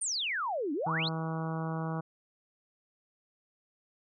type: exponential two-way sweep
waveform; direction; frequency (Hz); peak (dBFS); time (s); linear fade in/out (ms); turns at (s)
sine; down then up; 9500 to 270 to 4590; -30; 0.01-1.09; 10; 0.73
type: harmonic tone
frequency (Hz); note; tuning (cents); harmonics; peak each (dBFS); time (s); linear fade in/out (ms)
161.4; E3; -36; 1 / 2 / 3 / 4 / 5 / 6 / 7 / 8 / 9; -33 / -42 / -43 / -44 / -43 / -46 / -44 / -48 / -49; 0.86-2.01; 10
effects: none